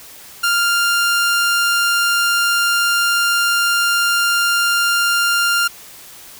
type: tone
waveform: sawtooth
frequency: 1396.9 Hz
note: F6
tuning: in tune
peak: -10 dBFS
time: 0.43-5.68 s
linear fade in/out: 10 ms
effects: white hiss -39 dBFS RMS until 6.39 s